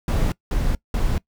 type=noise bursts; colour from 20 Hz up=brown; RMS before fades=-20 dBFS; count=3; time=0.08-1.18 s; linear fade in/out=2 ms; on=240 ms; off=190 ms; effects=noise-tail reverb RT60 0.1 s tail -22 dB re dry